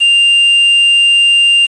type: tone with quantisation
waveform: triangle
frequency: 2794 Hz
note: F7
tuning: in tune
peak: -4 dBFS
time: 0-1.67 s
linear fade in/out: 20 ms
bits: 5
effects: resampled to 22050 Hz